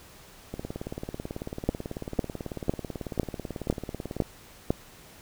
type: two click trains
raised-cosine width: 2 ms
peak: -20 / -9 dBFS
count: 68 / 7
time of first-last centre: 0.54-4.221 / 1.69-4.705 s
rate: 18.2 / 1.99 Hz
effects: pink hiss -51 dBFS RMS until 5.21 s